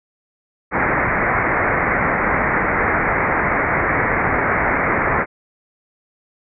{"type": "low-pass noise", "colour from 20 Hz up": "white", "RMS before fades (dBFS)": -18, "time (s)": [0.71, 5.26], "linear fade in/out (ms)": 50, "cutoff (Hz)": 2200, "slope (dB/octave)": 96, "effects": []}